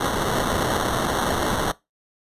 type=noise with sample-and-hold; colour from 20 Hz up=white; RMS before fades=-23 dBFS; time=0-1.72 s; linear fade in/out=10 ms; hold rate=2450 Hz; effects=noise-tail reverb RT60 0.2 s tail -20 dB re dry + resampled to 32000 Hz